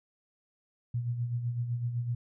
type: tone with tremolo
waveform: sine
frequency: 120 Hz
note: B2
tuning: 49 cents flat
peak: -27 dBFS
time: 0.94-2.15 s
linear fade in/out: 5 ms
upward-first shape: sine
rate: 7.9 Hz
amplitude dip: 55%
effects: none